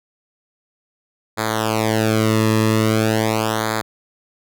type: tone with flanger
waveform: sawtooth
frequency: 110 Hz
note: A2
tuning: in tune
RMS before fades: -18 dBFS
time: 1.37-3.82 s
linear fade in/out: 20 ms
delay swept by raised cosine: 0.35 to 1.35 ms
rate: 0.42 Hz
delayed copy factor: -1
effects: none